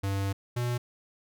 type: tone pair in turn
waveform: square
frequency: 98.2 / 121.56 Hz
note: G2 / B2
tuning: +4 / -27 cents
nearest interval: major third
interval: 369 cents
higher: second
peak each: -28 dBFS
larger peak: neither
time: 0.03-0.33 / 0.56-0.78 s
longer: first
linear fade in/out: 10 ms
effects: none